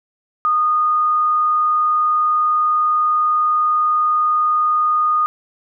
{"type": "tone", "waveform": "sine", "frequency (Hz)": 1230, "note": "D#6", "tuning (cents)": -20, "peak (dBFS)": -13, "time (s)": [0.45, 5.26], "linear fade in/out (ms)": 0, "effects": []}